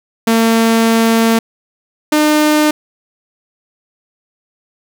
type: tone pair in turn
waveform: sawtooth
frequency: 226.9 / 302.9 Hz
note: A#3 / D#4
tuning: -47 / -46 cents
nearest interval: perfect fourth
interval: 501 cents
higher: second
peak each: -5 dBFS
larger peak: neither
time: 0.27-1.39 / 2.12-2.71 s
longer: first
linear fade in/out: 5 ms
effects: none